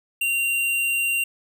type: tone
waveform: square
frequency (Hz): 2767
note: F7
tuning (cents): -17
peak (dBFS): -21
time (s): 0.21-1.24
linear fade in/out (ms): 5
effects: none